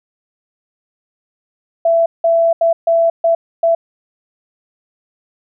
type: tone bursts at uneven times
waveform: sine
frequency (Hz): 667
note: E5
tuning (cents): +20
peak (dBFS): -9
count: 6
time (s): 1.85-2.06 / 2.24-2.53 / 2.61-2.73 / 2.87-3.1 / 3.24-3.35 / 3.63-3.75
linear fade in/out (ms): 5
effects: none